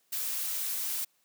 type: noise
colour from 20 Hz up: blue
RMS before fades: -33 dBFS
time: 0.12-1.05 s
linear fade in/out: 10 ms
effects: white hiss -71 dBFS RMS until 1.24 s + high-pass 150 Hz 12 dB/octave